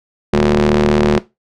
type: ring-modulated tone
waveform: sawtooth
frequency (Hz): 76.1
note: D#2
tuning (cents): -38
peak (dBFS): -3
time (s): 0.33-1.19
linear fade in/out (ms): 5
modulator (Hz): 287
effects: noise-tail reverb RT60 0.2 s tail -17 dB re dry + low-pass 5000 Hz 12 dB/octave